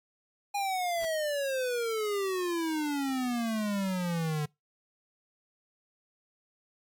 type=exponential sweep; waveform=square; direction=down; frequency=820 to 147.5 Hz; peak=-29 dBFS; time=0.54-4.46 s; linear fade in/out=10 ms
type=noise with exponential growth; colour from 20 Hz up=pink; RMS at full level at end=-40 dBFS; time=0.92-1.05 s; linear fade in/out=2 ms; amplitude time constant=28 ms
effects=noise-tail reverb RT60 0.2 s tail -24 dB re dry + MP3 96 kbps